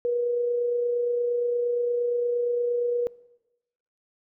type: tone with amplitude modulation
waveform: sine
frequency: 481.6 Hz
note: B4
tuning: 44 cents flat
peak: -21 dBFS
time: 0.05-3.07 s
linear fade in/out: 0 ms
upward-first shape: sine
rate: 28.6 Hz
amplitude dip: 30%
effects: noise-tail reverb RT60 1.0 s tail -23 dB re dry